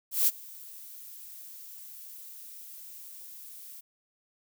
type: noise with ADSR envelope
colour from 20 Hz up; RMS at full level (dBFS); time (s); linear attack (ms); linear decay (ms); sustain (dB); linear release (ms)
violet; -22; 0.11-3.81; 160; 36; -24; 13
effects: none